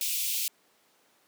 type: high-pass noise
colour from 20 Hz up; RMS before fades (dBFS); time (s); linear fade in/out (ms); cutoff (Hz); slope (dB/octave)
white; -30; 0.01-0.48; 0; 2400; 48
effects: pink hiss -65 dBFS RMS until 1.27 s + high-pass 300 Hz 12 dB/octave